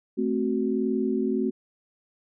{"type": "chord", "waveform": "sine", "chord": "F# diminished", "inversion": "first", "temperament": "equal with one note detuned", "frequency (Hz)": [220, 261.6, 371.7], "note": ["A3", "C4", "F#4"], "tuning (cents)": [0, 0, 8], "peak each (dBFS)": -27, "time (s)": [0.17, 1.51], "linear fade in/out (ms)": 20, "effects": []}